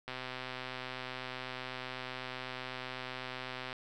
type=click train; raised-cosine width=0.3 ms; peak=-24 dBFS; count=468; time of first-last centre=0.08-3.728 s; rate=128 Hz; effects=none